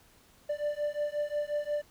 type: beating tone pair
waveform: triangle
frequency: 587.3 / 592.9 Hz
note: D5 / D5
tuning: 0 / +16 cents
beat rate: 5.6 Hz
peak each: -31 dBFS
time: 0.49-1.82 s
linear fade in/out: 10 ms
effects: pink hiss -61 dBFS RMS until 1.9 s